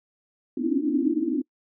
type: band-pass noise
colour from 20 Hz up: white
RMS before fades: -24 dBFS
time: 0.57-1.42 s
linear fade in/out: 5 ms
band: 250 to 330 Hz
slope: 96 dB/octave
effects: noise-tail reverb RT60 0.1 s tail -24 dB re dry